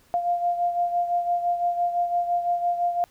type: beating tone pair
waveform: sine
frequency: 698.5 / 704.4 Hz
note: F5 / F5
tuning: 0 / +15 cents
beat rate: 5.9 Hz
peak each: -22 / -29 dBFS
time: 0.14-3.04 s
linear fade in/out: 0 ms
effects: pink hiss -59 dBFS RMS until 3.1 s